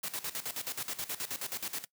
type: noise with tremolo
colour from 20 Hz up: white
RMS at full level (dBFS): -36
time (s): 0.03-1.85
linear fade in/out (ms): 10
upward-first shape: square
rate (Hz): 9.4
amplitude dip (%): 80
effects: noise-tail reverb RT60 0.1 s tail -21 dB re dry + high-pass 100 Hz 12 dB/octave